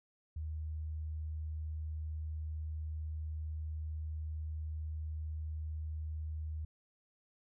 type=tone; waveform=sine; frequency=77.78 Hz; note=D#2; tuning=in tune; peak=-37 dBFS; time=0.36-6.65 s; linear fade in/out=5 ms; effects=none